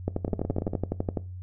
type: two click trains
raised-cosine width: 2 ms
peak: -13 / -16 dBFS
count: 14 / 9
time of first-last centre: 0.08-1.172 / 0.28-0.735 s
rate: 11.9 / 17.6 Hz
effects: noise-tail reverb RT60 0.3 s tail -19 dB re dry + added 91 Hz sine -36 dBFS peak until 1.42 s